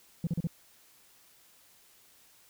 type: tone bursts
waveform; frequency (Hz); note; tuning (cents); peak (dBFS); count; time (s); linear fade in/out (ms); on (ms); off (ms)
sine; 167.4; E3; +27; -24; 4; 0.24-0.471; 2; 30; 37
effects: tanh soft clip ceiling -26 dBFS + white hiss -61 dBFS RMS until 2.49 s